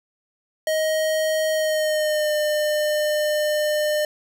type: tone with pitch glide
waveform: square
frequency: 628 to 603.5 Hz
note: D#5 to D5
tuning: +16 to +47 cents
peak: -20 dBFS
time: 0.67-4.05 s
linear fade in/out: 2 ms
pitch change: -69 cents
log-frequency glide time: 1.51-2.33 s
effects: none